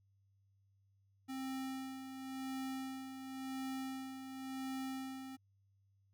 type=tone with tremolo; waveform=square; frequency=264.3 Hz; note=C4; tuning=18 cents sharp; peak=-40 dBFS; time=1.28-5.37 s; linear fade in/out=20 ms; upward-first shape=sine; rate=0.93 Hz; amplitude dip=55%; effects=added 98 Hz sine -70 dBFS peak until 6.13 s